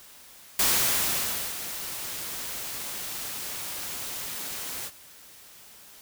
white noise with ADSR envelope, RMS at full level -22 dBFS, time 0.59-4.91 s, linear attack 4 ms, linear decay 950 ms, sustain -13 dB, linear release 50 ms, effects white hiss -50 dBFS RMS until 6.01 s

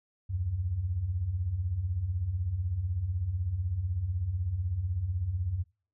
sine beating tone pair, 76.3 / 92.3 Hz, D#2 / F#2, -33 / -4 cents, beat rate 16 Hz, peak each -36 / -29 dBFS, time 0.29-5.64 s, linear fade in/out 20 ms, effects noise-tail reverb RT60 0.4 s tail -25 dB re dry

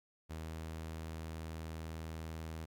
sawtooth tone with pitch glide, 79.7 to 80.25 Hz, D#2 to E2, +42 to -46 cents, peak -38 dBFS, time 0.29-2.66 s, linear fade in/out 20 ms, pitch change +12 cents, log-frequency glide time 0.4-0.53 s, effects 13-bit

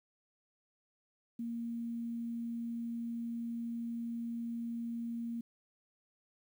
sine tone with quantisation, 233.1 Hz, A#3, in tune, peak -36 dBFS, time 1.39-5.41 s, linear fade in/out 5 ms, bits 11, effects none

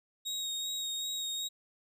30% pulse tone with vibrato, 3763 Hz, A#7, 16 cents sharp, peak -31 dBFS, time 0.25-1.49 s, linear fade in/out 20 ms, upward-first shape sine, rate 2.6 Hz, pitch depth 18 cents each way, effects none

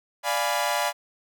sawtooth chord, D diminished seventh, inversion none, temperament equal, 587.3 / 698.5 / 830.6 / 987.8 Hz, D5 / F5 / Ab5 / Cb6, 0 / 0 / 0 / 0 cents, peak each -25 dBFS, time 0.23-0.93 s, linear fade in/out 50 ms, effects none

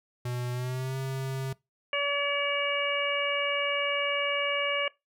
square tone with pitch glide, 123.1 to 133.47 Hz, B2 to C3, -5 to +35 cents, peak -31 dBFS, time 0.25-1.53 s, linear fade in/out 5 ms, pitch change +140 cents, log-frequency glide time 0.52-0.97 s
harmonic tone, 570 Hz, C#5, 48 cents sharp, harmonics 1 / 2 / 3 / 4 / 5, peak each -31 / -34 / -35 / -31 / -32 dBFS, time 1.93-4.88 s, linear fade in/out 2 ms
effects noise-tail reverb RT60 0.2 s tail -21 dB re dry

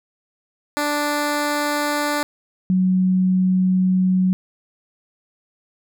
10% pulse / sine tone pair in turn, 293.7 / 185.37 Hz, D4 / F#3, 0 / +3 cents, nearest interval minor sixth, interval 797 cents, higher first, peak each -11 / -14 dBFS, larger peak first, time 0.77-2.23 / 2.7-4.33 s, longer second, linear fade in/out 0 ms, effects none

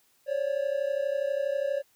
triangle tone pair together, 543.7 / 576 Hz, C#5 / D5, -34 / -34 cents, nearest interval minor second, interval 100 cents, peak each -27 dBFS, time 0.26-1.83 s, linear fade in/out 50 ms, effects white hiss -66 dBFS RMS until 1.95 s

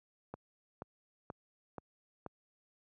click train, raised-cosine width 1 ms, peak -28 dBFS, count 5, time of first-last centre 0.34-2.263 s, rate 2.08 Hz, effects high-pass 80 Hz 12 dB/octave

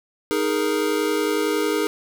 square chord, D# suspended fourth, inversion none, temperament equal, 311.1 / 415.3 / 466.2 Hz, D#4 / G#4 / A#4, 0 / 0 / 0 cents, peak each -25 / -24 / -26 dBFS, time 0.31-1.87 s, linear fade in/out 0 ms, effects none

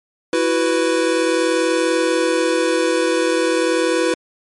square chord, E suspended second, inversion none, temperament equal, 329.6 / 370 / 493.9 Hz, E4 / F#4 / B4, 0 / 0 / 0 cents, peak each -20 / -22 / -19 dBFS, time 0.33-4.14 s, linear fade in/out 2 ms, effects MP3 48 kbps

